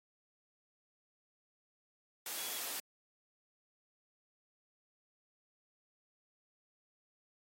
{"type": "tone in noise", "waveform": "sine", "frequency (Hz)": 3363, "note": "G#7", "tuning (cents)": 21, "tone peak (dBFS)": -48, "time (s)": [2.38, 2.58], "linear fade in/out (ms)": 2, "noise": "white", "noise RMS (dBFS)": -41, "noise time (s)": [2.26, 2.8], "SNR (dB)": -10, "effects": ["high-pass 300 Hz 12 dB/octave", "AAC 48 kbps"]}